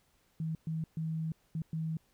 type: tone bursts at uneven times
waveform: sine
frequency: 160.2 Hz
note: E3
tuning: 49 cents flat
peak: -32 dBFS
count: 5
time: 0.4-0.55 / 0.67-0.84 / 0.97-1.32 / 1.55-1.62 / 1.73-1.97 s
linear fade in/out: 2 ms
effects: pink hiss -71 dBFS RMS until 2.13 s